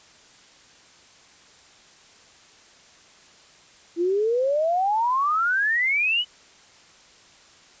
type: exponential sweep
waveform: sine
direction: up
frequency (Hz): 331.5 to 3026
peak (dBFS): -19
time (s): 3.96-6.25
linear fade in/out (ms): 50
effects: white hiss -52 dBFS RMS until 7.8 s + resampled to 16000 Hz